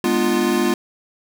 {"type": "chord", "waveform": "square", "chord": "G# diminished seventh", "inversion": "none", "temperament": "equal with one note detuned", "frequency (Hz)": [207.7, 246.9, 300.7, 349.2], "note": ["G#3", "B3", "D4", "F4"], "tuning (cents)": [0, 0, 41, 0], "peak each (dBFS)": [-24, -22, -26, -20], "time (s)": [0.04, 0.74], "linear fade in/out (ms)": 2, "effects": []}